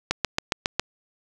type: click train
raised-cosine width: 0.2 ms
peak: -4 dBFS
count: 6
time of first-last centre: 0.11-0.796 s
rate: 7.29 Hz
effects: none